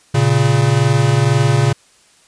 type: tone pair together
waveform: square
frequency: 116.54 / 138.59 Hz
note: A#2 / C#3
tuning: 0 / 0 cents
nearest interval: minor third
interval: 300 cents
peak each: -15 / -14 dBFS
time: 0.14-1.73 s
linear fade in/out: 10 ms
effects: white hiss -51 dBFS RMS until 2.27 s + resampled to 22050 Hz